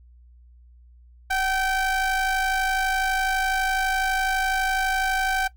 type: ring-modulated tone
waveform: square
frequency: 392 Hz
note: G4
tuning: in tune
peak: -19 dBFS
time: 1.3-5.48 s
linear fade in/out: 10 ms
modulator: 1150 Hz
effects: noise-tail reverb RT60 0.1 s tail -18 dB re dry + added 60 Hz sine -48 dBFS peak until 5.56 s